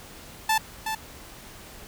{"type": "tone with echo", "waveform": "sawtooth", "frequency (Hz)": 879, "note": "A5", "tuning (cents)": -2, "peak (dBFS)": -16, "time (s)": [0.49, 0.58], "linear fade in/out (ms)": 5, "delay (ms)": 370, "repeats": 1, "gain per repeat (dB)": -7, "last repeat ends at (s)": 0.95, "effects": ["pink hiss -45 dBFS RMS until 1.87 s"]}